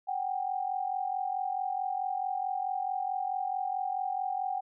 sine tone pair together, 750 / 794.6 Hz, F#5 / G5, +23 / +23 cents, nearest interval minor second, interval 100 cents, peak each -32 / -33 dBFS, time 0.07-4.61 s, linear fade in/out 20 ms, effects none

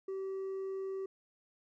triangle tone with hard clipping, 384.9 Hz, G4, 32 cents flat, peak -35 dBFS, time 0.08-1.06 s, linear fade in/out 5 ms, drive 1 dB, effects none

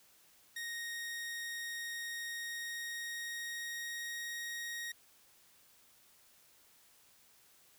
sawtooth tone with pitch glide, 1866 to 1877.9 Hz, A#6 to A#6, +1 to +12 cents, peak -36 dBFS, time 0.56-4.92 s, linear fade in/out 5 ms, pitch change +11 cents, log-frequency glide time 2.3-4.24 s, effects white hiss -65 dBFS RMS until 7.78 s

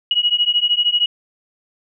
sine beating tone pair, 2900 / 2913 Hz, F#7 / F#7, -35 / -28 cents, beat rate 13 Hz, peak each -17 dBFS, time 0.11-1.06 s, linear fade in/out 2 ms, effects none

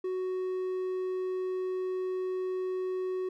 triangle tone, 370.9 Hz, F#4, 4 cents sharp, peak -28 dBFS, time 0.04-3.29 s, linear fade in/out 5 ms, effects none

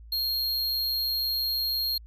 square tone, 4242 Hz, C8, 23 cents sharp, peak -26 dBFS, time 0.12-1.98 s, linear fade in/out 5 ms, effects added 56 Hz sine -44 dBFS peak until 2.06 s

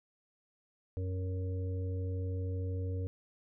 harmonic tone, 92.7 Hz, F#2, 4 cents sharp, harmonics 1 / 3 / 5 / 6, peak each -33 / -46 / -44 / -54 dBFS, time 0.97-3.07 s, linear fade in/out 0 ms, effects none

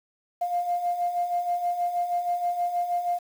sine beating tone pair, 698.5 / 704.8 Hz, F5 / F5, 0 / +16 cents, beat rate 6.3 Hz, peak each -31 / -24 dBFS, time 0.41-3.19 s, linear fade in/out 10 ms, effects tanh soft clip ceiling -17 dBFS + 8-bit

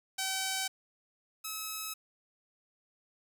5% pulse tone pair in turn, 766 / 1288.3 Hz, G5 / E6, -40 / -40 cents, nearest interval major sixth, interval 900 cents, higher second, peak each -20 / -25 dBFS, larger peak first, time 0.18-0.68 / 1.44-1.94 s, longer neither, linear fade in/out 10 ms, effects none

